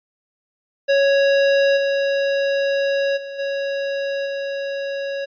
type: tone with level steps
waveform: square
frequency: 554.4 Hz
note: C#5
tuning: in tune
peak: -14 / -18 / -30 / -22 / -24 dBFS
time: 0.88-5.26 s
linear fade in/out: 20 ms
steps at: 1.76 / 3.16 / 3.38 / 4.25 s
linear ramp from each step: 20 ms
effects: resampled to 11025 Hz